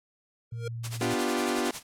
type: tone with exponential growth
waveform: square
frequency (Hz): 467.7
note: A#4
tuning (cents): +6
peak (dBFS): -31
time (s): 0.51-0.68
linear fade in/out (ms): 5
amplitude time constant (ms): 36
type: tone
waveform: sine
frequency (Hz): 116.1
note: A#2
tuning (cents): -7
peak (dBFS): -33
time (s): 0.52-1.14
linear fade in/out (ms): 5
type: noise with tremolo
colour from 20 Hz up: white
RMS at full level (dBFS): -35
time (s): 0.83-1.83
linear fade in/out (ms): 20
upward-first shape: sine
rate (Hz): 11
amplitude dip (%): 85
type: chord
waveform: sawtooth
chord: G dominant seventh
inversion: first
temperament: equal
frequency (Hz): 246.9 / 293.7 / 349.2 / 392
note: B3 / D4 / F4 / G4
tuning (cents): 0 / 0 / 0 / 0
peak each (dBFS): -27 / -29 / -27 / -29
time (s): 1.01-1.71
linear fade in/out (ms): 2
effects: low-pass 10000 Hz 12 dB/octave